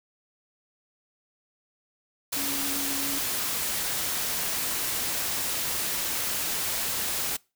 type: tone in noise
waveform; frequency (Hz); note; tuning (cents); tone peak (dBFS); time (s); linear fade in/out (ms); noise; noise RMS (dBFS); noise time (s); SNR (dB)
sine; 278.8; C#4; +10; -35; 2.36-3.19; 10; white; -29; 2.32-7.37; -9
effects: noise-tail reverb RT60 0.3 s tail -25 dB re dry